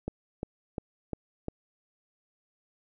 click train, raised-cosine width 2 ms, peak -19 dBFS, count 5, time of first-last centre 0.08-1.484 s, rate 2.85 Hz, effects none

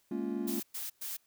triangle chord, Bb minor seventh, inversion third, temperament just, 209.8 / 233.1 / 279.7 / 349.6 Hz, Ab3 / Bb3 / Db4 / F4, +18 / 0 / +16 / +2 cents, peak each -36 dBFS, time 0.11-0.6 s, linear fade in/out 5 ms
blue noise bursts, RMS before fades -39 dBFS, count 3, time 0.47-1.17 s, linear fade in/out 10 ms, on 160 ms, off 110 ms
effects white hiss -71 dBFS RMS until 1.26 s

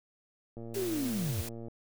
click train, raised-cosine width 2 ms, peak -31 dBFS, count 129, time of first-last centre 0.57-1.683 s, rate 115 Hz
white noise, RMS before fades -42 dBFS, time 0.74-1.49 s, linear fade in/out 5 ms
sine linear sweep, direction down, 408.1 to 74.4 Hz, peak -30 dBFS, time 0.75-1.43 s, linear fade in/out 20 ms
effects none

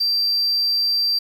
triangle tone, 4699 Hz, D8, in tune, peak -15 dBFS, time 0-1.19 s, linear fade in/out 10 ms, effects tanh soft clip ceiling -11 dBFS + 8-bit

